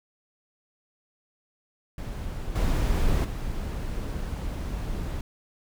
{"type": "noise with level steps", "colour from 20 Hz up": "brown", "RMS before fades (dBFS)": [-33, -23, -31], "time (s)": [1.98, 5.21], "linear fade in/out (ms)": 2, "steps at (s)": [2.55, 3.24], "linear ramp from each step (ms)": 10, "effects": []}